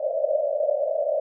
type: band-pass noise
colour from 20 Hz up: white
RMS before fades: -24 dBFS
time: 0-1.2 s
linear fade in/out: 5 ms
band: 550 to 630 Hz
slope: 96 dB/octave
effects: none